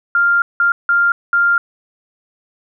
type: tone bursts at uneven times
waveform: sine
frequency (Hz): 1396.9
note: F6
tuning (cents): 0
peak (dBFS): -10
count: 4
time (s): 0.15-0.42 / 0.6-0.72 / 0.89-1.12 / 1.33-1.58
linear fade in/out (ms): 2
effects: none